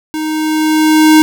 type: tone with level ramp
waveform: square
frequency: 311.1 Hz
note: D#4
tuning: in tune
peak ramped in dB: -17 to -3 dBFS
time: 0.14-1.22 s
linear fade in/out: 0 ms
effects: none